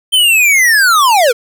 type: linear sweep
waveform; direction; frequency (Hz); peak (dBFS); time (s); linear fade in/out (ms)
square; down; 3136 to 438.7; -7; 0.12-1.33; 20
effects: none